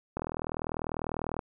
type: click train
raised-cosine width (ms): 1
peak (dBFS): -19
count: 50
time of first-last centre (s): 0.17-1.392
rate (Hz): 40.1
effects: none